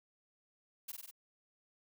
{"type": "noise with echo", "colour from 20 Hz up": "blue", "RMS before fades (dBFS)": -43, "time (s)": [0.88, 0.92], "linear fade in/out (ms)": 10, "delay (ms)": 48, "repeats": 4, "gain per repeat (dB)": -2, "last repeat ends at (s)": 1.112, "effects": []}